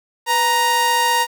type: tone pair together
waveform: sawtooth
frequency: 495 / 934.4 Hz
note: B4 / A#5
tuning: +4 / +4 cents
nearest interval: major seventh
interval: 1100 cents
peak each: -22 / -11 dBFS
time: 0.26-1.27 s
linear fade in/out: 50 ms
effects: 8-bit